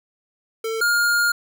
square tone pair in turn, 447.7 / 1415.2 Hz, A4 / F6, +30 / +23 cents, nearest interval octave + minor sixth, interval 1993 cents, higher second, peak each -24 / -17 dBFS, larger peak second, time 0.64-0.81 / 0.81-1.32 s, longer second, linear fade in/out 5 ms, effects 9-bit

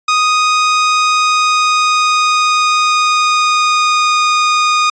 sawtooth tone with pitch glide, 1244.5 to 1231.6 Hz, D#6 to D#6, 0 to -18 cents, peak -6 dBFS, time 0.08-4.9 s, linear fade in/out 5 ms, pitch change -18 cents, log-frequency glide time 1.15-4.22 s, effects resampled to 16000 Hz

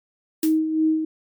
sine tone with tremolo, 315.4 Hz, D#4, 24 cents sharp, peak -15 dBFS, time 0.43-1.05 s, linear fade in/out 5 ms, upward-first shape sine, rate 2.9 Hz, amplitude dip 55%
blue noise with exponential decay, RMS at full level -25 dBFS, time 0.43-0.59 s, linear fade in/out 1 ms, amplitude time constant 33 ms
effects MP3 96 kbps

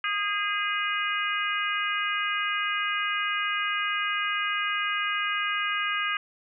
harmonic tone with a mistuned harmonic, 412.3 Hz, G#4, 13 cents flat, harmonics 3 / 4 / 5 / 6 / 7, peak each -30 / -31 / -32 / -33 / -33 dBFS, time 0.04-6.17 s, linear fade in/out 2 ms, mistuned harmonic 4, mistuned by -28 cents, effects none

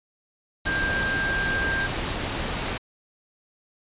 sine tone in noise, 1590 Hz, G6, 24 cents sharp, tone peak -24 dBFS, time 0.66-1.87 s, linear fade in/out 10 ms, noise pink, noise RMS -28 dBFS, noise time 0.65-2.78 s, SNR +1 dB, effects resampled to 8000 Hz

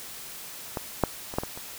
clicks, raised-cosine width 1 ms, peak -15 / -6 / -22 / -10 / -18 / -26 dBFS, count 6, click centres 0.772 / 1.037 / 1.339 / 1.385 / 1.435 / 1.575 s, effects white hiss -41 dBFS RMS until 1.78 s

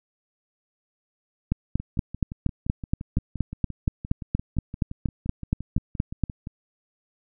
two click trains, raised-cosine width 5 ms, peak -21 / -9 dBFS, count 28 / 21, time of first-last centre 1.8-6.471 / 1.52-6.237 s, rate 5.78 / 4.24 Hz, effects none

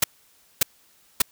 white noise bursts, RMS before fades -17 dBFS, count 3, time 0.02-1.22 s, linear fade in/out 5 ms, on 20 ms, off 570 ms, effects white hiss -59 dBFS RMS until 1.31 s

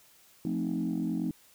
sine chord, F dominant seventh, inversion none, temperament equal, 174.61 / 220 / 261.6 / 311.1 Hz, F3 / A3 / C4 / Eb4, 0 / 0 / 0 / 0 cents, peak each -33 dBFS, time 0.45-1.31 s, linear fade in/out 2 ms, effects tanh soft clip ceiling -22 dBFS + white hiss -60 dBFS RMS until 1.54 s

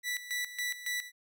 sawtooth tone with tremolo, 1967 Hz, B6, 7 cents flat, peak -28 dBFS, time 0.03-1.12 s, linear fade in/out 50 ms, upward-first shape square, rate 3.6 Hz, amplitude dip 75%, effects none

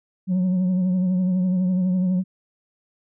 sine tone with vibrato, 183.7 Hz, F#3, 12 cents flat, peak -15 dBFS, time 0.27-2.24 s, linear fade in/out 50 ms, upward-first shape triangle, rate 12 Hz, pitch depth 51 cents each way, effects tanh soft clip ceiling -17 dBFS

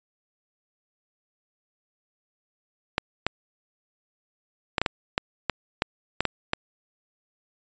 clicks, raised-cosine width 0.3 ms, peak -6 dBFS, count 11, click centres 2.981 / 3.266 / 4.782 / 4.816 / 4.862 / 5.179 / 5.497 / 5.821 / 6.206 / 6.253 / 6.534 s, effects resampled to 16000 Hz

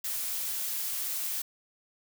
blue noise, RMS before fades -33 dBFS, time 0.04-1.42 s, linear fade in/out 5 ms, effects none

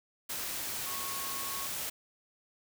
sine tone in noise, 1100 Hz, C#6, 14 cents flat, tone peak -42 dBFS, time 0.86-1.67 s, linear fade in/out 10 ms, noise white, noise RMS -37 dBFS, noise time 0.29-1.9 s, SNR -8 dB, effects none

